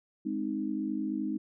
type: chord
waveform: sine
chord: Ab major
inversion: none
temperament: equal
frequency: 207.7 / 261.6 / 311.1 Hz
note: Ab3 / C4 / Eb4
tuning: 0 / 0 / 0 cents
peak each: -35 / -35 / -33 dBFS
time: 0.25-1.38 s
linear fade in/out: 10 ms
effects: none